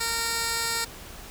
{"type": "tone with band-pass filter", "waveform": "15% pulse", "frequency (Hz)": 461.1, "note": "A#4", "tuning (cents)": -19, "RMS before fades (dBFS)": -28, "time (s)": [0, 0.85], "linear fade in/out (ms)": 10, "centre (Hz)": 7100, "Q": 0.62, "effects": ["added 60 Hz sine -49 dBFS peak until 1.3 s", "pink hiss -43 dBFS RMS until 1.3 s"]}